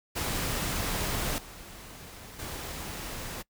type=noise with level steps; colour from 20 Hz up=pink; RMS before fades=-31 / -46 / -38 dBFS; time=0.15-3.43 s; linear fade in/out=20 ms; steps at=1.38 / 2.39 s; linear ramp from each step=2 ms; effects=noise-tail reverb RT60 0.1 s tail -22 dB re dry